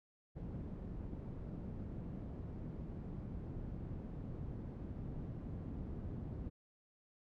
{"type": "low-pass noise", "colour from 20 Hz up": "white", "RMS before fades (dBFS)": -45, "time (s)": [0.35, 6.5], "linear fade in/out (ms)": 20, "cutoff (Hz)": 180, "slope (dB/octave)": 12, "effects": []}